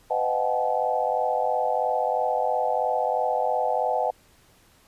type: tone cluster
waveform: sine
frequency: 506 / 621 / 720 / 763 / 859 Hz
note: B4 / D#5 / F#5 / G5 / A5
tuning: +42 / -3 / -47 / -47 / -42 cents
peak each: -28 dBFS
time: 0.1-4.11 s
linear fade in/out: 10 ms
effects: pink hiss -58 dBFS RMS until 4.87 s + resampled to 32000 Hz